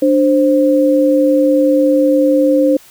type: tone pair together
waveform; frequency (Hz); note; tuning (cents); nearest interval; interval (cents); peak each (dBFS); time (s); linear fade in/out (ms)
sine; 294.7 / 525.5; D4 / C5; +6 / +7; minor seventh; 1001; -11; 0.02-2.77; 5
effects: white hiss -43 dBFS RMS until 2.9 s